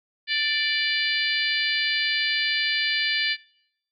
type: harmonic tone with a mistuned harmonic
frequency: 589 Hz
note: D5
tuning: 5 cents sharp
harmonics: 3 / 4 / 5 / 6 / 7 / 8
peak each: -27 / -28 / -29 / -30 / -30 / -31 dBFS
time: 0.27-3.37 s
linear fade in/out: 50 ms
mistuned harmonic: 4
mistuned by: -16 cents
effects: noise-tail reverb RT60 0.8 s tail -25 dB re dry